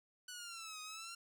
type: exponential two-way sweep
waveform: 10% pulse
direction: down then up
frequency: 1492 to 1244.5 to 1386 Hz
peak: -38 dBFS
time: 0.28-1.15 s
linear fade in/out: 5 ms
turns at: 0.81 s
effects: 13-bit